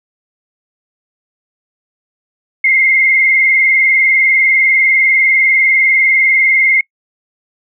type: tone with vibrato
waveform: sine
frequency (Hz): 2117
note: C7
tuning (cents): +20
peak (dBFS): -7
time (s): 2.64-6.81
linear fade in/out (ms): 5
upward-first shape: sine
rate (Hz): 20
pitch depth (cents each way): 53
effects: noise-tail reverb RT60 0.1 s tail -24 dB re dry